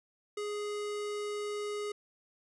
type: tone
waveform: square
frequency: 415.3 Hz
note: G#4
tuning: in tune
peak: -35 dBFS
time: 0.37-1.92 s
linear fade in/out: 5 ms
effects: resampled to 24000 Hz